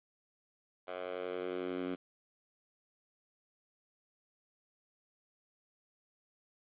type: tone with high-pass filter sweep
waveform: 10% pulse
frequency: 91 Hz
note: F#2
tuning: 28 cents flat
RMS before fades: -39 dBFS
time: 0.87-1.96 s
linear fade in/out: 20 ms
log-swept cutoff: 650 to 250 Hz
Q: 2.4
effects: resampled to 8000 Hz + 10-bit